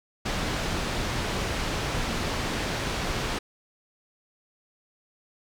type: low-pass noise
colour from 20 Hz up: pink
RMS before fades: -29 dBFS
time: 0.25-3.39 s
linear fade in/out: 10 ms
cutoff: 5400 Hz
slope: 12 dB/octave
effects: none